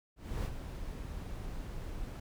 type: noise with ADSR envelope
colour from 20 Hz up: brown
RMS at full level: -33 dBFS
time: 0.16-2.2 s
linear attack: 280 ms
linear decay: 58 ms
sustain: -8 dB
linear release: 6 ms
effects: none